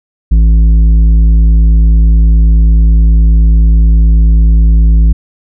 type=tone with tanh clipping; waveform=sine; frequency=54.7 Hz; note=A1; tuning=9 cents flat; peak=-4 dBFS; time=0.31-5.13 s; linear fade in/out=10 ms; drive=8 dB; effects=none